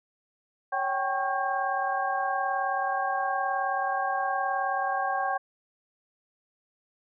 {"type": "tone cluster", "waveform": "sine", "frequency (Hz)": [555, 771, 810, 1099, 1604], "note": ["C#5", "G5", "G#5", "C#6", "G6"], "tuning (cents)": [2, -29, -43, -15, 39], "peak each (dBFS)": [-36, -28, -35, -32, -33], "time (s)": [0.72, 5.38], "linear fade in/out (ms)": 10, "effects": []}